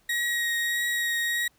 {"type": "tone with vibrato", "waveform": "35% pulse", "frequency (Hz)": 1891, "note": "A#6", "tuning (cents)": 24, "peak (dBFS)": -23, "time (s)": [0.09, 1.48], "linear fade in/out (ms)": 5, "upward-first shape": "triangle", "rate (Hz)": 1.6, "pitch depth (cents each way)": 17, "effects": ["pink hiss -65 dBFS RMS until 1.58 s"]}